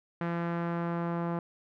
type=tone with low-pass filter sweep; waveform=sawtooth; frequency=170.3 Hz; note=F3; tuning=43 cents flat; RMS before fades=-32 dBFS; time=0.21-1.39 s; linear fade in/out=2 ms; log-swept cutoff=1700 to 1100 Hz; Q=1.5; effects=none